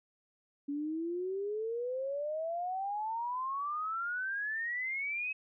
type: exponential sweep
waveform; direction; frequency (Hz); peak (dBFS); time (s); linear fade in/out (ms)
sine; up; 281.1 to 2571; -33; 0.68-5.33; 10
effects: none